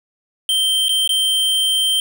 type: tone with dropouts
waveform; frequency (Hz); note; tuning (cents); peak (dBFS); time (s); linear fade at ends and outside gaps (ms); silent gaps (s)
square; 3133; G7; -2; -15; 0.49-2; 1; 0.884-0.892 / 1.076-1.092
effects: none